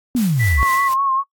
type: exponential sweep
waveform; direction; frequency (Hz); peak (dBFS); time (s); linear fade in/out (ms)
sine; down; 261.6 to 60.2; -14; 0.15-0.63; 0
type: noise with tremolo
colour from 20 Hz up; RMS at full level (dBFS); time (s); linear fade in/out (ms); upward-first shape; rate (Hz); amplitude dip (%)
white; -30; 0.16-0.94; 5; sine; 4; 60
type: tone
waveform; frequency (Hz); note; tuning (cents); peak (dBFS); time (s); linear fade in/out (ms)
sine; 1975.5; B6; 0; -20; 0.39-0.89; 20
type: tone with vibrato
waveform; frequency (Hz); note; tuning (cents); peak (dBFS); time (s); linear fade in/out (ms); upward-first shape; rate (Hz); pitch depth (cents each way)
sine; 1083; C#6; -41; -15; 0.57-1.24; 50; sine; 4.9; 48
effects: noise-tail reverb RT60 0.1 s tail -21 dB re dry + AAC 64 kbps